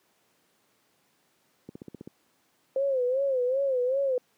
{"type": "click train", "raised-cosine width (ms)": 3, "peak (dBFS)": -24, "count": 7, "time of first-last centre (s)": [1.69, 2.075], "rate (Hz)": 15.6}
{"type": "tone with vibrato", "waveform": "sine", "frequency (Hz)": 523.3, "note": "C5", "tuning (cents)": 0, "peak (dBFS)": -23, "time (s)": [2.76, 4.18], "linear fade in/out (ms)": 2, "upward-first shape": "sine", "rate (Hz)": 2.6, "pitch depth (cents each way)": 110}
{"effects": ["pink hiss -68 dBFS RMS until 4.37 s", "high-pass 200 Hz 12 dB/octave"]}